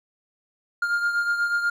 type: beating tone pair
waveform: triangle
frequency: 1406 / 1414.2 Hz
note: F6 / F6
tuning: +11 / +21 cents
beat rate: 8.2 Hz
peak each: -20 / -28 dBFS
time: 0.82-1.7 s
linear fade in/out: 5 ms
effects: none